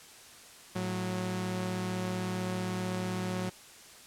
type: tone pair together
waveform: sawtooth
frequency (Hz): 109.5 / 183.26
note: A2 / F#3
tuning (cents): -8 / -16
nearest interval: major sixth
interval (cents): 892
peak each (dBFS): -33 / -29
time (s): 0.75-3.5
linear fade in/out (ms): 10
effects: white hiss -52 dBFS RMS until 4.06 s + low-pass 10000 Hz 12 dB/octave

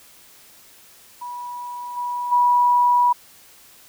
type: tone with level steps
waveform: sine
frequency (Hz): 975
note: B5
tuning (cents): -23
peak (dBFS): -29 / -23 / -13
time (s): 1.21-3.13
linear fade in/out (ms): 10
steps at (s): 1.96 / 2.31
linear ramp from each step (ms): 20
effects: white hiss -49 dBFS RMS until 3.88 s

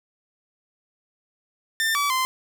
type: tone with pitch steps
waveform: sawtooth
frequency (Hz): 1793 / 1147 / 1037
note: A6 / D6 / C6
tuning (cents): +32 / -41 / -16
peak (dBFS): -17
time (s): 1.8-2.25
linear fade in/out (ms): 0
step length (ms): 150
effects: none

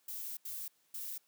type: noise bursts at uneven times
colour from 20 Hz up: violet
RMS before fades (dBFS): -42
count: 3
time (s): 0.08-0.37 / 0.45-0.68 / 0.94-1.18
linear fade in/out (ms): 5
effects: white hiss -73 dBFS RMS until 1.27 s + high-pass 150 Hz 12 dB/octave

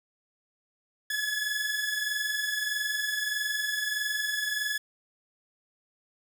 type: tone pair together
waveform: sawtooth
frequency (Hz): 1689 / 1710.6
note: G#6 / A6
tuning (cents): +29 / -49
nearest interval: unison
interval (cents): 22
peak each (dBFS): -30 / -26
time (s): 1.1-4.78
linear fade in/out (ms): 5
effects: none

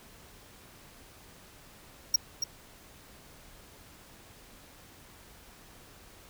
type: tone with echo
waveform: square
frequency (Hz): 5610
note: F8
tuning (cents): +7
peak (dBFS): -19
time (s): 2.14-2.16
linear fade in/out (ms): 5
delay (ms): 280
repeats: 1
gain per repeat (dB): -8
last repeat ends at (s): 2.44
effects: pink hiss -54 dBFS RMS until 6.29 s

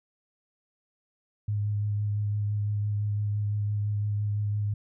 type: tone with vibrato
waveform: sine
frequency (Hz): 103.83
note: G#2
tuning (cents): 0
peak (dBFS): -25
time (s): 1.48-4.74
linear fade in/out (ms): 5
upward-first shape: sine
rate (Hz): 5.9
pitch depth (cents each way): 15
effects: none

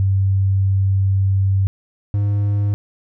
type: tone pair in turn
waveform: sine / triangle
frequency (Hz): 96.8 / 102.03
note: G2 / G#2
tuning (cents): -21 / -30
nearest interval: minor second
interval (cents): 91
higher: second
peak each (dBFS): -13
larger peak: neither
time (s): 0-1.67 / 2.14-2.74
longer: first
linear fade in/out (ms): 0
effects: none

